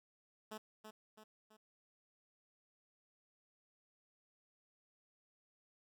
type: tone with echo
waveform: 10% pulse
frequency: 215.9 Hz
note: A3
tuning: 33 cents flat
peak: -37 dBFS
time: 0.51-0.58 s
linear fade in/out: 10 ms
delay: 330 ms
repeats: 3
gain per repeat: -6 dB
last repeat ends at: 1.57 s
effects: none

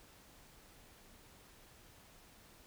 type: silence
effects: pink hiss -61 dBFS RMS until 2.66 s

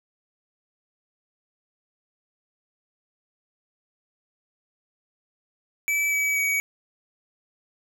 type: tone with pitch steps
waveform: square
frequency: 2306 / 2283 / 2261 Hz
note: D7 / D7 / C#7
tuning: -32 / -50 / +34 cents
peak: -22 dBFS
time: 5.88-6.6 s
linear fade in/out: 0 ms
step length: 240 ms
effects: none

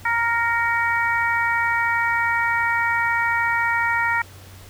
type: harmonic tone with a mistuned harmonic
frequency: 466.2 Hz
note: A#4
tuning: in tune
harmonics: 2 / 3 / 4 / 5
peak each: -23 / -24 / -22 / -27 dBFS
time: 0.05-4.22 s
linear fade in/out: 5 ms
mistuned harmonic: 5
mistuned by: -39 cents
effects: added 94 Hz sine -42 dBFS peak until 4.69 s + pink hiss -46 dBFS RMS until 4.69 s

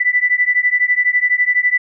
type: beating tone pair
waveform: sine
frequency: 1975.5 / 1987.5 Hz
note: B6 / B6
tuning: 0 / +10 cents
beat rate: 12 Hz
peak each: -15 dBFS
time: 0-1.78 s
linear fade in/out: 10 ms
effects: none

